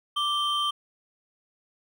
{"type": "tone pair together", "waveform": "triangle", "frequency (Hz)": [1174, 3134], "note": ["D6", "G7"], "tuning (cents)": [-1, -1], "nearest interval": "octave + perfect fourth", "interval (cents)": 1700, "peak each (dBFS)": -25, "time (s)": [0.16, 0.71], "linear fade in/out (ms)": 10, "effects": []}